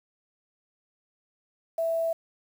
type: tone with quantisation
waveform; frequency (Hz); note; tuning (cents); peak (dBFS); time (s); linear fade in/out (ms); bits
sine; 659.3; E5; 0; -24; 1.78-2.13; 5; 8
effects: none